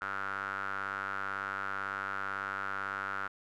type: tone with band-pass filter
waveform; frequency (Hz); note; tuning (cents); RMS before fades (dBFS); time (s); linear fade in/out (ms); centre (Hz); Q
square; 49; G1; 0; -37; 0.01-3.28; 10; 1400; 7.4
effects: none